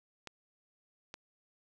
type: clicks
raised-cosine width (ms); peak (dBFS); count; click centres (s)
0.2; -26; 2; 0.273 / 1.141
effects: none